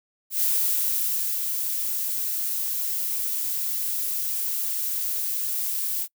violet noise with ADSR envelope, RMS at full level -22 dBFS, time 0.3-6.08 s, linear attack 110 ms, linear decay 1000 ms, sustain -5 dB, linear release 61 ms, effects noise-tail reverb RT60 0.1 s tail -25 dB re dry

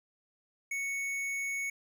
sine tone with tanh clipping, 2217 Hz, C#7, in tune, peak -34 dBFS, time 0.71-1.7 s, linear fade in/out 5 ms, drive 14 dB, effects none

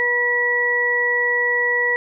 harmonic tone, 485.4 Hz, B4, 30 cents flat, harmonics 1 / 2 / 4, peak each -24 / -28 / -17 dBFS, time 0-1.96 s, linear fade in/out 0 ms, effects none

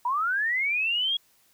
sine linear sweep, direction up, 932.3 to 3322 Hz, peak -23 dBFS, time 0.05-1.17 s, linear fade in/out 5 ms, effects white hiss -63 dBFS RMS until 1.53 s

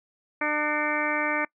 harmonic tone with a mistuned harmonic, 300 Hz, D4, 37 cents sharp, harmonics 1 / 2 / 3 / 4 / 5 / 6 / 7 / 8, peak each -32 / -32 / -32 / -32 / -32 / -32 / -32 / -32 dBFS, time 0.41-1.45 s, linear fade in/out 5 ms, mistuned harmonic 8, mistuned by -70 cents, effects noise-tail reverb RT60 0.1 s tail -24 dB re dry

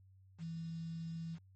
sine tone with quantisation, 164.81 Hz, E3, in tune, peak -40 dBFS, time 0.38-1.39 s, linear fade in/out 50 ms, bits 10, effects added 95 Hz sine -60 dBFS peak until 1.55 s + MP3 32 kbps

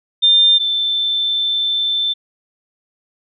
sine tone pair in turn, 3600 / 3544 Hz, A7 / A7, +39 / +12 cents, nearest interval unison, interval 27 cents, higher first, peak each -8 / -15 dBFS, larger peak first, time 0.22-0.59 / 0.59-2.14 s, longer second, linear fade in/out 20 ms, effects none

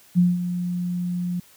sine tone with ADSR envelope, 177.4 Hz, F3, 27 cents sharp, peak -12 dBFS, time 0.15-1.4 s, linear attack 34 ms, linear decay 190 ms, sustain -11 dB, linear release 6 ms, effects white hiss -53 dBFS RMS until 1.56 s

